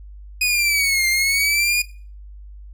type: linear two-way sweep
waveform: sawtooth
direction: down then up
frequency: 2500 to 2093 to 2454 Hz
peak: -13 dBFS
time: 0.41-1.82 s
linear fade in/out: 5 ms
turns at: 1.08 s
effects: noise-tail reverb RT60 0.4 s tail -19 dB re dry + added 50 Hz sine -36 dBFS peak until 2.73 s